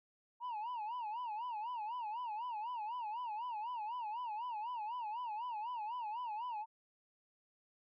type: tone with vibrato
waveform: sine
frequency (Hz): 914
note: A#5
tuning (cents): -34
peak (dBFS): -36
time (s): 0.4-6.66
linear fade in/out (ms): 50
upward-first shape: sine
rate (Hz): 4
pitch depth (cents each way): 160
effects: tanh soft clip ceiling -38 dBFS